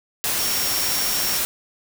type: tone in noise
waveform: sine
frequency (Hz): 5550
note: F8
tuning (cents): -12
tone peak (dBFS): -26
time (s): 0.39-1.38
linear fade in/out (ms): 0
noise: white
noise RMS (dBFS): -23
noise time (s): 0.24-1.45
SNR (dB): -6
effects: none